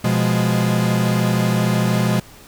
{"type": "chord", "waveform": "45% pulse", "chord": "F diminished", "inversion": "second", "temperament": "equal", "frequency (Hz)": [123.47, 174.61, 207.7], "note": ["Cb3", "F3", "Ab3"], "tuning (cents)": [0, 0, 0], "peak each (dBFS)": [-19, -21, -20], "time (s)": [0.04, 2.2], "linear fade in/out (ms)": 5, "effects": ["pink hiss -44 dBFS RMS until 2.47 s"]}